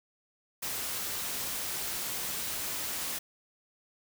white noise, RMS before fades -35 dBFS, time 0.62-3.19 s, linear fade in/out 10 ms, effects none

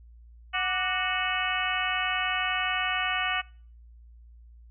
harmonic tone with a mistuned harmonic, 369 Hz, F#4, 5 cents flat, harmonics 2 / 3 / 4 / 5 / 6 / 7 / 8, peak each -33 / -33 / -33 / -33 / -33 / -33 / -33 dBFS, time 0.53-3.42 s, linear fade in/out 20 ms, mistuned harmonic 3, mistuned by +100 cents, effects noise-tail reverb RT60 0.5 s tail -26 dB re dry + added 58 Hz sine -48 dBFS peak until 4.7 s

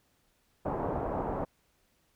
white low-pass noise, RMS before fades -33 dBFS, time 0.65-1.45 s, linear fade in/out 10 ms, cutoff 870 Hz, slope 24 dB/octave, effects pink hiss -71 dBFS RMS until 2.15 s

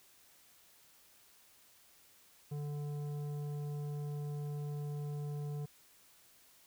triangle tone with tanh clipping, 146.4 Hz, D3, 5 cents flat, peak -39 dBFS, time 2.51-5.66 s, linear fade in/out 10 ms, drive 15 dB, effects white hiss -64 dBFS RMS until 6.66 s

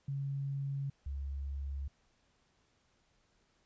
sine tone pair in turn, 138.59 / 69.3 Hz, C#3 / C#2, 0 / 0 cents, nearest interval octave, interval 1200 cents, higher first, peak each -34 / -36 dBFS, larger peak first, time 0.08-0.9 / 1.06-1.88 s, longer neither, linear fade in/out 5 ms, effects pink hiss -73 dBFS RMS until 3.65 s + resampled to 16000 Hz

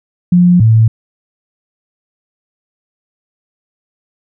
sine tone pair in turn, 177.3 / 111.69 Hz, F3 / A2, +26 / +26 cents, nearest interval minor sixth, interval 800 cents, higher first, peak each -4 dBFS, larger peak neither, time 0.32-0.6 / 0.6-0.88 s, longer neither, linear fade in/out 5 ms, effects none

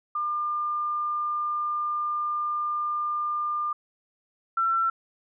sine tone pair in turn, 1200 / 1347 Hz, D6 / E6, +37 / +37 cents, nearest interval major second, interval 200 cents, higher second, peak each -25 / -21 dBFS, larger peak second, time 0.15-3.73 / 4.57-4.9 s, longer first, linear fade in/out 5 ms, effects none

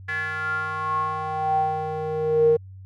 square tone with band-pass filter sweep, 155.56 Hz, D#3, in tune, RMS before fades -24 dBFS, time 0.08-2.57 s, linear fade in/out 10 ms, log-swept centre 1800 to 440 Hz, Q 9.5, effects added 95 Hz sine -39 dBFS peak until 2.85 s

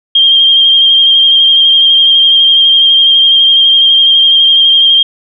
sine tone with vibrato, 3200 Hz, G7, 35 cents sharp, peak -3 dBFS, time 0.15-5.03 s, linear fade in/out 5 ms, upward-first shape square, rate 12 Hz, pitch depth 18 cents each way, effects none

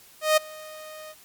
sawtooth tone with ADSR envelope, 620 Hz, D#5, 6 cents flat, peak -11 dBFS, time 0.21-1.15 s, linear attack 160 ms, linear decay 12 ms, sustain -24 dB, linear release 50 ms, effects white hiss -52 dBFS RMS until 1.24 s + MP3 96 kbps

